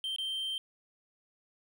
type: tone with dropouts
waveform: triangle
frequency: 3136 Hz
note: G7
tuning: in tune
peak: -31 dBFS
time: 0.04-0.58 s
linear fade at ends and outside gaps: 1 ms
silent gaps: 0.162-0.184 s
effects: none